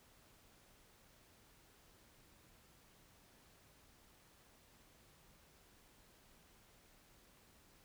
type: silence
effects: pink hiss -67 dBFS RMS until 7.84 s